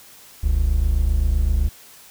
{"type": "tone pair together", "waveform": "triangle", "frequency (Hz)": [41.54, 69.3], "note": ["E1", "C#2"], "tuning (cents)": [14, 0], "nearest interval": "major sixth", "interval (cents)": 886, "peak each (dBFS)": [-17, -16], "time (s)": [0.43, 1.69], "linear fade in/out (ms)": 10, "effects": ["white hiss -46 dBFS RMS until 2.1 s"]}